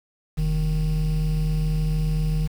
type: tone pair together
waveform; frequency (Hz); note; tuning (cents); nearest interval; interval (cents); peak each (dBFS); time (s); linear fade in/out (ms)
triangle; 43.76 / 155.56; F1 / D#3; +4 / 0; octave + minor seventh; 2196; -20; 0.37-2.48; 20
effects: tanh soft clip ceiling -12 dBFS + 7-bit